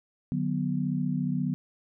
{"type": "chord", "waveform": "sine", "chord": "B minor", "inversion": "first", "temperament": "equal with one note detuned", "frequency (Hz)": [150.26, 185, 246.9], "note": ["D3", "F#3", "B3"], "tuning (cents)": [40, 0, 0], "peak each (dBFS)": -30, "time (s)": [0.32, 1.54], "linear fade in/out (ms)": 0, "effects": []}